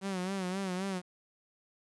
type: tone with vibrato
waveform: sawtooth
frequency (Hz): 188.4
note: F#3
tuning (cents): +32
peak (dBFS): -29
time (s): 0.01-1.02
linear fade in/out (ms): 50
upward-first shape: sine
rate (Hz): 3.8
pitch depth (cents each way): 80
effects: resampled to 24000 Hz + 10-bit